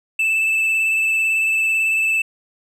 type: tone with vibrato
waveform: triangle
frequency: 2637 Hz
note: E7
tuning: in tune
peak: -14 dBFS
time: 0.19-2.22 s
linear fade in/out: 5 ms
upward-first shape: square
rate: 18 Hz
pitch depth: 11 cents each way
effects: none